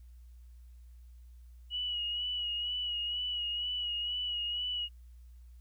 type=tone with vibrato; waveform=sine; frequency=2917 Hz; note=F#7; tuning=25 cents flat; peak=-32 dBFS; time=1.7-4.89 s; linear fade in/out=50 ms; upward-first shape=sine; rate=2.1 Hz; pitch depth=34 cents each way; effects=added 60 Hz sine -50 dBFS peak until 5.6 s + white hiss -75 dBFS RMS until 5.6 s